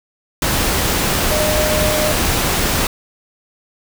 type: tone in noise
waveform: sine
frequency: 611 Hz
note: D#5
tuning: 32 cents flat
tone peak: -18 dBFS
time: 1.31-2.12 s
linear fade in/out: 2 ms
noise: pink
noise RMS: -17 dBFS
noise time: 0.42-2.87 s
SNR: -4 dB
effects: none